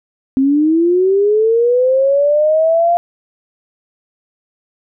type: linear sweep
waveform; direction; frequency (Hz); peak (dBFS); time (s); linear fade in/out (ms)
sine; up; 261.6 to 698.5; -9; 0.37-2.97; 0
effects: none